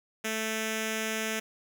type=tone with notch filter; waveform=5% pulse; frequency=220 Hz; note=A3; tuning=in tune; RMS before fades=-32 dBFS; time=0.24-1.4 s; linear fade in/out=10 ms; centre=1000 Hz; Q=1.2; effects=none